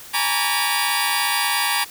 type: tone cluster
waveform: 15% pulse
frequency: 819 / 908 / 965 / 1141 / 4820 Hz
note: G#5 / A#5 / B5 / C#6 / D8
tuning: -24 / -46 / -40 / +50 / +44 cents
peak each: -19 dBFS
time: 0.13-1.85 s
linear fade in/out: 20 ms
effects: white hiss -40 dBFS RMS until 1.9 s